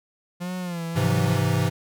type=tone with vibrato; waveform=45% pulse; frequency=174.2 Hz; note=F3; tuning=4 cents flat; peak=-28 dBFS; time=0.4-1.4 s; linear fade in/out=20 ms; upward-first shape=sine; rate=1.6 Hz; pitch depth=85 cents each way
type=chord; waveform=square; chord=Ab augmented; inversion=none; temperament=equal; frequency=103.83 / 130.81 / 164.81 Hz; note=Ab2 / C3 / E3; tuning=0 / 0 / 0 cents; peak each=-25 dBFS; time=0.95-1.7 s; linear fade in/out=20 ms
effects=none